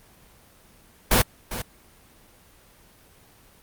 pink noise with echo, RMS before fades -17 dBFS, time 1.11-1.22 s, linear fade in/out 5 ms, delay 400 ms, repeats 1, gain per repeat -13 dB, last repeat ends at 1.62 s, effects pink hiss -54 dBFS RMS until 3.62 s + Opus 24 kbps

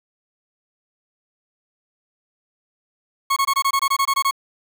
40% pulse tone bursts, 1098 Hz, C#6, 17 cents flat, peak -15 dBFS, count 12, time 3.3-4.311 s, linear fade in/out 10 ms, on 65 ms, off 21 ms, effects 7-bit

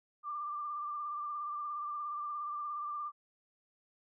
sine tone with vibrato, 1184 Hz, D6, 14 cents sharp, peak -36 dBFS, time 0.23-3.12 s, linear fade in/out 50 ms, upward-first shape sine, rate 17 Hz, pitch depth 31 cents each way, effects none

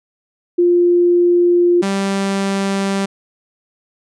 sine / sawtooth tone pair in turn, 350.2 / 196.17 Hz, F4 / G3, +5 / +2 cents, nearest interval minor seventh, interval 1003 cents, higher first, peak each -9 / -12 dBFS, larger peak first, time 0.58-1.82 / 1.82-3.06 s, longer neither, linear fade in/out 10 ms, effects resampled to 22050 Hz

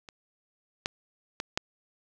clicks, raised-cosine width 0.2 ms, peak -27 / -11 / -14 / -9 dBFS, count 4, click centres 0.088 / 0.859 / 1.401 / 1.575 s, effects none

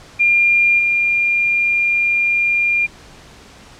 sine tone with level steps, 2400 Hz, D7, 37 cents sharp, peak -10 / -13 dBFS, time 0.19-2.87 s, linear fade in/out 20 ms, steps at 0.78 s, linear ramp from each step 20 ms, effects pink hiss -42 dBFS RMS until 3.79 s + low-pass 7000 Hz 12 dB/octave

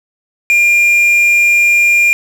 triangle tone with quantisation, 2400 Hz, D7, 37 cents sharp, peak -5 dBFS, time 0.5-2.13 s, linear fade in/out 0 ms, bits 5, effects none

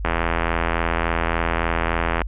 click train, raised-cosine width 0.5 ms, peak -5 dBFS, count 182, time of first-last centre 0.05-2.218 s, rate 83.5 Hz, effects added 50 Hz sine -25 dBFS peak until 2.27 s + resampled to 8000 Hz

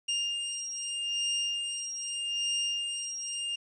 sawtooth beating tone pair, 2810 / 2810.81 Hz, F7 / F7, +10 / +10 cents, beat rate 0.81 Hz, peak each -30 dBFS, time 0.08-3.56 s, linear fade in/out 10 ms, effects resampled to 22050 Hz + 10-bit

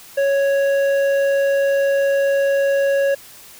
sine tone with hard clipping, 554.4 Hz, C#5, in tune, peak -16 dBFS, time 0.17-3.15 s, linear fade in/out 10 ms, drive 8 dB, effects white hiss -42 dBFS RMS until 3.59 s

